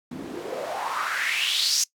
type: noise with band-pass filter sweep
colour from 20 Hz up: white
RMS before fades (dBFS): -27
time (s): 0.11-1.84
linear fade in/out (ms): 5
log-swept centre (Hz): 210 to 6100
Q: 4.3
effects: noise-tail reverb RT60 0.1 s tail -21 dB re dry